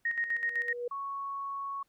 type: tone with tremolo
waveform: sine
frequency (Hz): 1864.7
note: A#6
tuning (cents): 0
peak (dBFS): -27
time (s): 0.05-0.73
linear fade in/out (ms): 5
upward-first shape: square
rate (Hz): 7.9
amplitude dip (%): 60
type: tone with exponential growth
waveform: sine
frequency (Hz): 484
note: B4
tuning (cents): -35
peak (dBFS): -30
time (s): 0.23-0.88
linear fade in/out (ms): 5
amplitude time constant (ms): 140
type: tone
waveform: sine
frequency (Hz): 1108.7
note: C#6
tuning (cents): 0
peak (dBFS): -34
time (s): 0.91-1.83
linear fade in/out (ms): 5
effects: pink hiss -75 dBFS RMS until 1.88 s